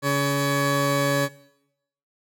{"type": "tone pair together", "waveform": "20% pulse", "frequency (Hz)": [140.85, 564], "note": ["C#3", "C#5"], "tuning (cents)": [28, 30], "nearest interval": "2 octaves", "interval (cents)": 2402, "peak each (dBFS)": -18, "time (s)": [0.02, 1.29], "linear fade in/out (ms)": 50, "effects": ["noise-tail reverb RT60 0.8 s tail -19 dB re dry"]}